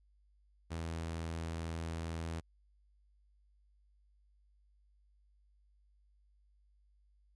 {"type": "tone", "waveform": "sawtooth", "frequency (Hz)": 82.2, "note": "E2", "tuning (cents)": -4, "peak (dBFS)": -34, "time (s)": [0.7, 2.41], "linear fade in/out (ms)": 20, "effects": ["added 50 Hz sine -66 dBFS peak until 7.35 s", "resampled to 24000 Hz"]}